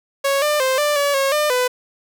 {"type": "tone with pitch steps", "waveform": "sawtooth", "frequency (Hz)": [553, 597, 523, 591, 570, 545, 600, 499.9], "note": ["C#5", "D5", "C5", "D5", "C#5", "C#5", "D5", "B4"], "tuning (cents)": [-4, 28, -1, 11, 48, -29, 37, 21], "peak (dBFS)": -12, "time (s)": [0.24, 1.68], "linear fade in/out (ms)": 10, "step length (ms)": 180, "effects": []}